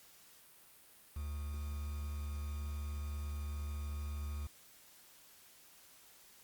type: tone with quantisation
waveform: triangle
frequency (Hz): 73.4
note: D2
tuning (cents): 0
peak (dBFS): -36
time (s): 1.16-4.47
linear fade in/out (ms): 5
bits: 9
effects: white hiss -61 dBFS RMS until 6.43 s + Opus 48 kbps